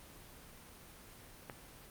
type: click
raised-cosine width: 0.5 ms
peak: -28 dBFS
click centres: 1.498 s
effects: pink hiss -55 dBFS RMS until 1.9 s + Opus 24 kbps